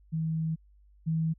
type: tone pair in turn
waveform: sine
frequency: 160.2 / 160.95 Hz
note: E3 / E3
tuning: -49 / -41 cents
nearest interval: unison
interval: 8 cents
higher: second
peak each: -27 / -25 dBFS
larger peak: second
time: 0.12-0.56 / 1.06-1.34 s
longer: first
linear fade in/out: 20 ms
effects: added 50 Hz sine -56 dBFS peak until 1.38 s